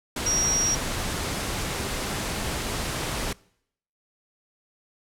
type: tone in noise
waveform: sine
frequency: 5680 Hz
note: F8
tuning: 28 cents sharp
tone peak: -22 dBFS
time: 0.26-0.75 s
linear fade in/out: 5 ms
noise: pink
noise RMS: -29 dBFS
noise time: 0.16-3.33 s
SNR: +4 dB
effects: noise-tail reverb RT60 0.7 s tail -24 dB re dry + low-pass 11000 Hz 12 dB/octave